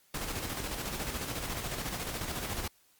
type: noise with tremolo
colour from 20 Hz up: pink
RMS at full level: -35 dBFS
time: 0.14-2.68 s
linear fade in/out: 5 ms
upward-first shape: square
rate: 14 Hz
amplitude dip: 40%
effects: white hiss -66 dBFS RMS until 2.99 s + Opus 48 kbps